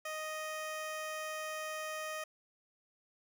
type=tone; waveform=15% pulse; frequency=622.3 Hz; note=D#5; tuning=in tune; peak=-32 dBFS; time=0.05-2.24 s; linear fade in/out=5 ms; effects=none